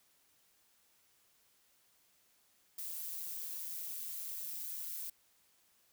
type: noise with amplitude modulation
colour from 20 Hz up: violet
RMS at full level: -40 dBFS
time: 2.78-5.1 s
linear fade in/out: 5 ms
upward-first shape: sine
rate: 165 Hz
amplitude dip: 55%
effects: white hiss -71 dBFS RMS until 5.92 s